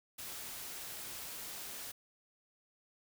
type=noise; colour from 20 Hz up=white; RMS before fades=-45 dBFS; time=0.18-1.92 s; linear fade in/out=10 ms; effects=none